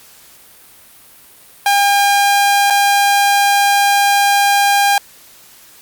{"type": "tone with dropouts", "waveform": "sawtooth", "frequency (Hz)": 805, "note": "G5", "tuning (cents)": 46, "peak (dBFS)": -6, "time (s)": [1.66, 4.98], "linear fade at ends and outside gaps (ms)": 2, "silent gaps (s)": [2.701, 2.705], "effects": ["white hiss -43 dBFS RMS until 5.81 s", "Opus 48 kbps"]}